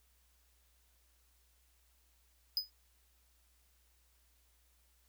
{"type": "tone with exponential decay", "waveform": "square", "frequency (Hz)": 5000, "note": "D#8", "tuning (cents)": 8, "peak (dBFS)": -28, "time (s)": [2.57, 2.7], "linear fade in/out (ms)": 1, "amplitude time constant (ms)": 27, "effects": ["added 60 Hz sine -70 dBFS peak until 5.08 s", "white hiss -73 dBFS RMS until 5.08 s"]}